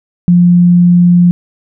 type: tone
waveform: sine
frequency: 175.7 Hz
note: F3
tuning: 11 cents sharp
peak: -3 dBFS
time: 0.28-1.31 s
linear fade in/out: 0 ms
effects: none